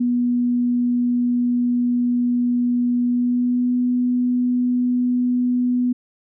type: tone with pitch glide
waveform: sine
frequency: 243.6 to 247.3 Hz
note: B3 to B3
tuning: -24 to +3 cents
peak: -16 dBFS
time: 0-5.93 s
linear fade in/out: 10 ms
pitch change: +27 cents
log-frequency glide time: 3.06-3.73 s
effects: none